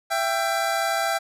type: tone pair together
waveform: 25% pulse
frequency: 669 / 786 Hz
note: E5 / G5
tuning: +25 / +4 cents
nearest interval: minor third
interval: 279 cents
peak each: -21 dBFS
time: 0.1-1.19 s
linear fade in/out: 20 ms
effects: resampled to 32000 Hz